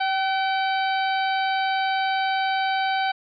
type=harmonic tone with a mistuned harmonic; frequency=770 Hz; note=G5; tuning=31 cents flat; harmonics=1 / 2 / 3 / 4 / 5 / 6; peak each=-22 / -28 / -32 / -34 / -36 / -38 dBFS; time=0-3.12 s; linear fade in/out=10 ms; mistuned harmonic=2; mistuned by=-28 cents; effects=none